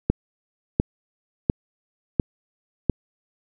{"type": "click train", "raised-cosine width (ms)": 3, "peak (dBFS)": -4, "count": 5, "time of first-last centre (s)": [0.1, 2.897], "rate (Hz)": 1.43, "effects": []}